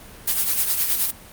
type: noise with tremolo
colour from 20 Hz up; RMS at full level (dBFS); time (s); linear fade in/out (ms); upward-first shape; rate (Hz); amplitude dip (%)
blue; -18; 0.27-1.11; 10; triangle; 9.6; 65
effects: pink hiss -43 dBFS RMS until 1.32 s + Opus 32 kbps